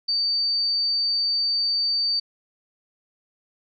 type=tone; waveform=sine; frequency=4602 Hz; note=D8; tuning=36 cents flat; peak=-20 dBFS; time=0.08-2.2 s; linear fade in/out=10 ms; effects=none